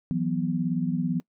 sine chord, E suspended second, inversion none, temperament equal with one note detuned, 164.81 / 182.77 / 246.9 Hz, E3 / F#3 / B3, 0 / -21 / 0 cents, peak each -28 dBFS, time 0.11-1.2 s, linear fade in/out 0 ms, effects noise-tail reverb RT60 0.1 s tail -23 dB re dry

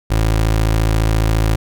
25% pulse tone, 54.5 Hz, A1, 16 cents flat, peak -9 dBFS, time 0.1-1.56 s, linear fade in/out 10 ms, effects none

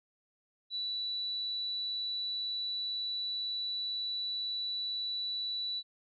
sine tone, 3951 Hz, B7, in tune, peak -33 dBFS, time 0.7-5.83 s, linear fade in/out 50 ms, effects none

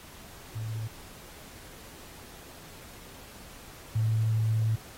sine tone pair in turn, 110.7 / 110.7 Hz, A2 / A2, +11 / +11 cents, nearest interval unison, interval 0 cents, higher neither, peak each -31 / -23 dBFS, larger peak second, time 0.55-0.88 / 3.95-4.76 s, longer second, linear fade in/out 10 ms, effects pink hiss -49 dBFS RMS until 4.97 s + AAC 48 kbps

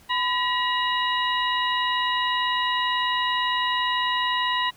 harmonic tone with a mistuned harmonic, 958 Hz, A#5, 47 cents sharp, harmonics 1 / 2 / 3 / 4, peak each -24 / -27 / -29 / -30 dBFS, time 0.09-4.71 s, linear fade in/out 20 ms, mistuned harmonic 1, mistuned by +82 cents, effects pink hiss -54 dBFS RMS until 4.76 s

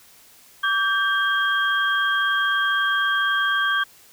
sine tone cluster, 1151 / 1579 / 3236 Hz, D6 / G6 / G#7, -35 / +12 / -46 cents, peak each -24 / -20 / -27 dBFS, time 0.63-3.84 s, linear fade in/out 10 ms, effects white hiss -51 dBFS RMS until 4.12 s

